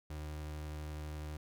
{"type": "tone", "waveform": "35% pulse", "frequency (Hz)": 76, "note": "D#2", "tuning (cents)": -40, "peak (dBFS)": -39, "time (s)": [0.1, 1.37], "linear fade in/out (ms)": 5, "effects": []}